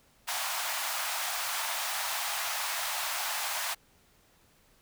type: high-pass noise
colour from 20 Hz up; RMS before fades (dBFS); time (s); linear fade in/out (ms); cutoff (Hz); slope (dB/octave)
pink; -33; 0.27-3.75; 20; 680; 48
effects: pink hiss -64 dBFS RMS until 4.81 s